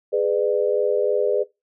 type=chord; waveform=sine; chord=G# diminished; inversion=none; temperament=just; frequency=415.3 / 498.4 / 598 Hz; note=G#4 / B4 / D5; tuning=0 / +16 / +31 cents; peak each=-21 / -21 / -24 dBFS; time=0.12-1.44 s; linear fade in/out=20 ms; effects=noise-tail reverb RT60 0.2 s tail -19 dB re dry